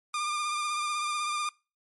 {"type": "tone with vibrato", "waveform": "sawtooth", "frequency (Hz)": 1200, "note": "D6", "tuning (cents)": 37, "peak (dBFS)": -25, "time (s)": [0.14, 1.49], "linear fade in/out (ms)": 2, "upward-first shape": "triangle", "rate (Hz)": 16, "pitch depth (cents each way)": 32, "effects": ["noise-tail reverb RT60 0.3 s tail -23 dB re dry", "MP3 48 kbps"]}